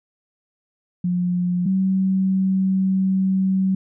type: tone pair in turn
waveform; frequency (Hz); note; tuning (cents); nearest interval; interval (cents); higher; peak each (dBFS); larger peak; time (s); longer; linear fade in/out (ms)
sine; 178.2 / 190.12; F3 / F#3; +35 / +47; minor second; 112; second; -18 / -16; second; 1.04-1.66 / 1.66-3.75; second; 5
effects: none